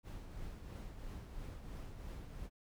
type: noise with tremolo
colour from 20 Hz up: brown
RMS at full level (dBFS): -45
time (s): 0.03-2.5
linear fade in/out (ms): 50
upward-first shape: triangle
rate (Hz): 3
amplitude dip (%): 50
effects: none